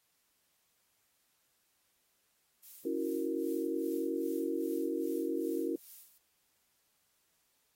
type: noise with tremolo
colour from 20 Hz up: violet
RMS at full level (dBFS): -50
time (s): 2.63-6.18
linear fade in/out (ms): 5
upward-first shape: sine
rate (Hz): 2.5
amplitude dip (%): 75
type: chord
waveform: sine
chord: F# dominant seventh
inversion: second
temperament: equal with one note detuned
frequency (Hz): 279.3 / 329.6 / 370 / 466.2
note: C#4 / E4 / F#4 / A#4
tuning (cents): +13 / 0 / 0 / 0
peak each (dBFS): -38 / -35 / -38 / -38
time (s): 2.85-5.76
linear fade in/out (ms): 5
effects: white hiss -75 dBFS RMS until 7.75 s + AAC 48 kbps